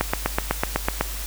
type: click train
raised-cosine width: 0.5 ms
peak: -4 dBFS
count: 9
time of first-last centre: 0.01-1.01 s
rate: 8 Hz
effects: added 50 Hz sine -30 dBFS peak until 1.26 s + white hiss -34 dBFS RMS until 1.26 s